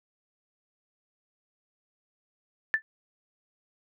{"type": "tone with exponential decay", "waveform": "sine", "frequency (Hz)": 1762, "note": "A6", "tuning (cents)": 2, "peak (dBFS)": -16, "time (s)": [2.74, 2.82], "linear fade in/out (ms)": 0, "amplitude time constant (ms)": 16, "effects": []}